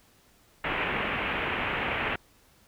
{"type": "low-pass noise", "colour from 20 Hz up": "white", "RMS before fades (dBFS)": -30, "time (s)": [0.64, 2.16], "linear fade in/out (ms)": 5, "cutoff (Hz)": 2800, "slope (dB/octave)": 48, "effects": ["pink hiss -61 dBFS RMS until 2.67 s"]}